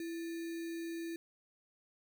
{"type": "tone with sample-and-hold", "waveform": "sine", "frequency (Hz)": 332.8, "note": "E4", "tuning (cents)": 17, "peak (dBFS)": -38, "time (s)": [0, 1.16], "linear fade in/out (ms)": 2, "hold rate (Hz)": 2100, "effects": []}